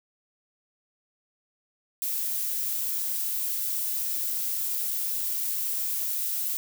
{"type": "noise", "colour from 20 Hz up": "violet", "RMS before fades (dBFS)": -29, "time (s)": [2.02, 6.57], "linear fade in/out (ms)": 0, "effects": []}